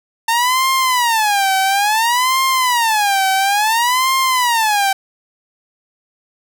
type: tone with vibrato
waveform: sawtooth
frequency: 901 Hz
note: A5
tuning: 41 cents sharp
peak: -9 dBFS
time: 0.28-4.93 s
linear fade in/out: 5 ms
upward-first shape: sine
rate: 0.58 Hz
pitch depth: 280 cents each way
effects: none